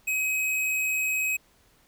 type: tone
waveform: square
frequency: 2537 Hz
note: D#7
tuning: 33 cents sharp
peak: -25 dBFS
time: 0.07-1.37 s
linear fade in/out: 10 ms
effects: pink hiss -62 dBFS RMS until 1.87 s